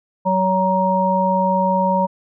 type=harmonic tone; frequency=187.6 Hz; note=F#3; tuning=24 cents sharp; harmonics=1 / 3 / 5; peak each=-20 / -20 / -17 dBFS; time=0.25-2.07 s; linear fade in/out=20 ms; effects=none